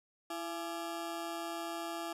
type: ring-modulated tone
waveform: 25% pulse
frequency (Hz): 507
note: B4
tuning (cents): +45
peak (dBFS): -31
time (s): 0.3-2.13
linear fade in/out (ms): 5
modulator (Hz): 173
effects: resampled to 32000 Hz + 11-bit